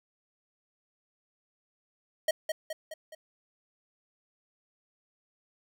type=tone with echo; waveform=square; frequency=630 Hz; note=D#5; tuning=21 cents sharp; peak=-24 dBFS; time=2.28-2.31 s; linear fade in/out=5 ms; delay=210 ms; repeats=4; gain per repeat=-5 dB; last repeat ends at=3.15 s; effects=none